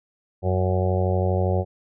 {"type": "harmonic tone", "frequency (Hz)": 92.5, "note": "F#2", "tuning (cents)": 0, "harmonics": [1, 2, 4, 5, 6, 7, 8, 9], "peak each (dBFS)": [-21, -29, -28, -30, -28, -34, -31, -39], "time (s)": [0.42, 1.65], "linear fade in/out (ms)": 50, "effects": []}